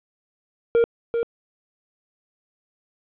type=tone with echo; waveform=triangle; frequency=466.2 Hz; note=A#4; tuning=in tune; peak=-12 dBFS; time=0.75-0.84 s; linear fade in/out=0 ms; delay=390 ms; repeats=1; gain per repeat=-6 dB; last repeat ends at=1.23 s; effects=resampled to 8000 Hz + 9-bit